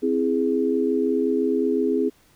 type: chord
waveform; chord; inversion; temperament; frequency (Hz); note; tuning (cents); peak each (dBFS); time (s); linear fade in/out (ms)
sine; C augmented; none; equal; 261.6 / 329.6 / 415.3; C4 / E4 / G#4; 0 / 0 / 0; -23 / -25 / -22; 0.02-2.1; 20
effects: pink hiss -58 dBFS RMS until 2.35 s